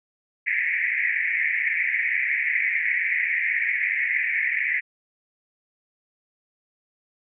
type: band-pass noise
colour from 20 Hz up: white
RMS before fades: -24 dBFS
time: 0.46-4.81 s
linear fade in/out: 20 ms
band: 1800 to 2300 Hz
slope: 96 dB/octave
effects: none